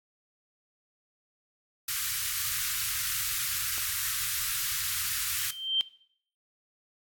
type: band-stop noise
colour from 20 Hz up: white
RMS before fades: -31 dBFS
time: 1.88-5.51 s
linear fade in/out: 5 ms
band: 130 to 1200 Hz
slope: 48 dB/octave
type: click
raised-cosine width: 0.5 ms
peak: -29 dBFS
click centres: 3.781 s
type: tone with exponential growth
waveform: sine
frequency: 3136 Hz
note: G7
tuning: in tune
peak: -21 dBFS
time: 5.25-5.81 s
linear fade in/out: 0 ms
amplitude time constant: 120 ms
effects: noise-tail reverb RT60 0.6 s tail -17 dB re dry + AAC 64 kbps